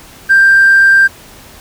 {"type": "tone with hard clipping", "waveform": "sine", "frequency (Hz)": 1582, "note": "G6", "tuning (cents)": 15, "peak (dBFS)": -4, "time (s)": [0.29, 1.08], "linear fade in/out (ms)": 20, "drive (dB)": 1, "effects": ["pink hiss -37 dBFS RMS until 1.6 s"]}